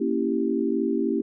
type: chord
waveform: sine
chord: A# diminished seventh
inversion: none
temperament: equal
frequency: 233.1 / 277.2 / 329.6 / 392 Hz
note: A#3 / C#4 / E4 / G4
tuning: 0 / 0 / 0 / 0 cents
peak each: -27 dBFS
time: 0-1.22 s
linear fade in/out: 10 ms
effects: none